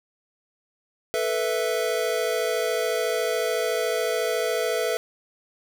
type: chord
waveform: square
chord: A suspended second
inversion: none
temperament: equal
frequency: 440 / 493.9 / 659.3 Hz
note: A4 / B4 / E5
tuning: 0 / 0 / 0 cents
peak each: -28 dBFS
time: 1.14-4.97 s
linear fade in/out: 0 ms
effects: none